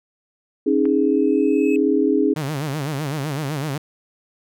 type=chord; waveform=sine; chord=C# suspended second; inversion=none; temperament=equal with one note detuned; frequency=272.3 / 311.1 / 415.3 Hz; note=C#4 / D#4 / G#4; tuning=-31 / 0 / 0 cents; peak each=-19 dBFS; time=0.66-2.34 s; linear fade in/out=10 ms
type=click; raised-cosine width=0.5 ms; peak=-22 dBFS; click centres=0.855 s
type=tone with exponential growth; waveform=triangle; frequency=2577 Hz; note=E7; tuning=40 cents flat; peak=-27 dBFS; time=0.88-1.76 s; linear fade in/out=1 ms; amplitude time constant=190 ms
type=tone with vibrato; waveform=sawtooth; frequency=145.4 Hz; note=D3; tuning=17 cents flat; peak=-19 dBFS; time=2.36-3.78 s; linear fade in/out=5 ms; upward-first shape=sine; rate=7.9 Hz; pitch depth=150 cents each way
effects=none